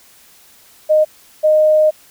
sine tone pair in turn, 617 / 617 Hz, D#5 / D#5, -15 / -15 cents, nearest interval unison, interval 0 cents, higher neither, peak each -8 dBFS, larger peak neither, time 0.89-1.05 / 1.43-1.91 s, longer second, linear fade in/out 20 ms, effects white hiss -47 dBFS RMS until 2.1 s

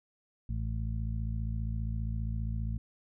harmonic tone, 55 Hz, A1, in tune, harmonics 1 / 2 / 3 / 4, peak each -33 / -35 / -44 / -43 dBFS, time 0.49-2.78 s, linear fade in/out 5 ms, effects none

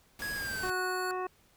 pink noise, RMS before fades -43 dBFS, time 0.19-0.7 s, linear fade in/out 2 ms
square tone with pitch glide, 1661.2 to 1471.4 Hz, G#6 to F#6, 0 to -10 cents, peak -35 dBFS, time 0.22-1.11 s, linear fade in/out 0 ms, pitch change -210 cents, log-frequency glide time 0.34-0.73 s
harmonic tone, 368.4 Hz, F#4, 7 cents flat, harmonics 1 / 2 / 3 / 4 / 5 / 7, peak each -35 / -38 / -37 / -47 / -47 / -50 dBFS, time 0.63-1.27 s, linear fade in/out 5 ms
effects pink hiss -65 dBFS RMS until 1.56 s

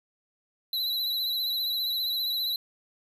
square tone with vibrato, 3975 Hz, B7, 10 cents sharp, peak -27 dBFS, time 0.73-2.56 s, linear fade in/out 2 ms, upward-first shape triangle, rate 15 Hz, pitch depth 60 cents each way, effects none

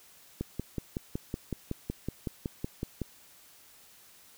click train, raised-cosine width 3 ms, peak -19 dBFS, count 15, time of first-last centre 0.41-3.017 s, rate 5.37 Hz, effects white hiss -57 dBFS RMS until 4.37 s

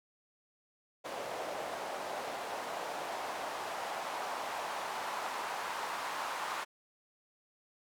white noise with band-pass filter sweep, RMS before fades -39 dBFS, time 1.04-6.65 s, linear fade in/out 20 ms, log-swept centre 610 to 1000 Hz, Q 2, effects none

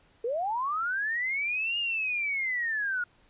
sine linear two-way sweep, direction up then down, 440 to 2856 to 1418 Hz, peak -27 dBFS, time 0.24-3.04 s, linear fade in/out 5 ms, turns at 1.78 s, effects pink hiss -63 dBFS RMS until 3.29 s + resampled to 8000 Hz

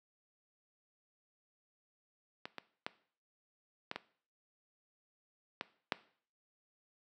clicks, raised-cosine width 0.3 ms, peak -25 / -25 / -20 / -21 / -22 / -20 / -14 dBFS, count 7, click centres 2.455 / 2.583 / 2.865 / 3.914 / 3.96 / 5.611 / 5.922 s, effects noise-tail reverb RT60 0.5 s tail -18 dB re dry + high-pass 200 Hz 12 dB/octave

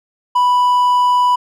triangle tone, 987.8 Hz, B5, in tune, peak -8 dBFS, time 0.35-1.36 s, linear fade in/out 10 ms, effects none

